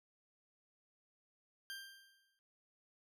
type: tone with exponential decay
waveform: 20% pulse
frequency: 1584 Hz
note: G6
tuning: 18 cents sharp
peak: -38 dBFS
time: 1.7-2.39 s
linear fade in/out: 0 ms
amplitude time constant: 150 ms
effects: none